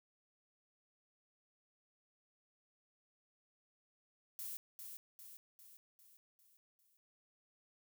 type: noise with echo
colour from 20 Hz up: violet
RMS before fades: -45 dBFS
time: 4.39-4.57 s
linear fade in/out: 0 ms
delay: 400 ms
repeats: 6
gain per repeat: -5 dB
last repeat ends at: 6.97 s
effects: none